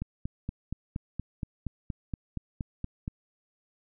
click train, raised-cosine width 5 ms, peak -20 dBFS, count 14, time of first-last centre 0.02-3.079 s, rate 4.25 Hz, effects none

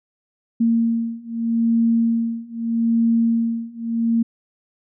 sine beating tone pair, 229.6 / 230.4 Hz, A#3 / A#3, -26 / -20 cents, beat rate 0.8 Hz, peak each -20 / -19 dBFS, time 0.6-4.23 s, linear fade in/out 10 ms, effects none

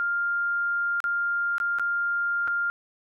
sine tone with dropouts, 1400 Hz, F6, 4 cents sharp, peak -23 dBFS, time 0-2.7 s, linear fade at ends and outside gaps 0 ms, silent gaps 1.003-1.041 / 1.582-1.601 / 1.786-1.796 / 2.475-2.48 s, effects none

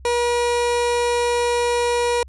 30% pulse tone, 480.2 Hz, B4, 49 cents flat, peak -15 dBFS, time 0.05-2.23 s, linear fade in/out 2 ms, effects added 65 Hz sine -39 dBFS peak until 2.28 s + resampled to 24000 Hz

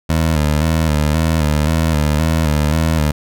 20% pulse tone with vibrato, 77.78 Hz, D#2, in tune, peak -8 dBFS, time 0.09-3.12 s, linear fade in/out 10 ms, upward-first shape square, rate 1.9 Hz, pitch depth 61 cents each way, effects none

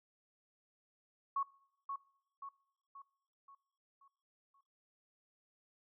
sine tone with echo, 1106 Hz, C#6, 4 cents flat, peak -32 dBFS, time 1.36-1.43 s, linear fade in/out 5 ms, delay 530 ms, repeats 6, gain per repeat -6 dB, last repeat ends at 4.61 s, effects noise-tail reverb RT60 0.8 s tail -23 dB re dry

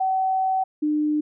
sine tone pair in turn, 759 / 301.2 Hz, F#5 / D4, +44 / +44 cents, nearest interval octave + major third, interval 1600 cents, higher first, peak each -19 dBFS, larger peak neither, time 0-0.64 / 0.82-1.21 s, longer first, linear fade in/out 10 ms, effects none

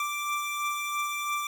25% pulse beating tone pair, 1174.7 / 1177.7 Hz, D6 / D6, 0 / +4 cents, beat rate 3 Hz, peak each -26 / -33 dBFS, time 0-1.47 s, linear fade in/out 2 ms, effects none

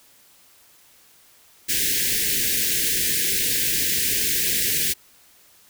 white band-stop noise, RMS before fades -22 dBFS, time 1.68-4.94 s, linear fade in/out 20 ms, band 500 to 1600 Hz, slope 96 dB/octave, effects white hiss -54 dBFS RMS until 5.69 s

